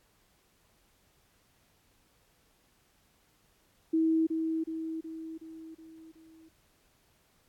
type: tone with echo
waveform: sine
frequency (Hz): 322.2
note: E4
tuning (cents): -39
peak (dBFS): -23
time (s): 3.93-4.27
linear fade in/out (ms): 10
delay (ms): 370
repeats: 6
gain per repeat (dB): -5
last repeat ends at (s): 6.49
effects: pink hiss -68 dBFS RMS until 7.48 s + AAC 64 kbps